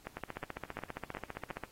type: two click trains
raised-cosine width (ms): 0.5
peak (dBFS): -24 / -24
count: 5 / 23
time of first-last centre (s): 0.07-1.509 / 0.17-1.637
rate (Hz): 2.78 / 15
effects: pink hiss -61 dBFS RMS until 1.71 s + AAC 48 kbps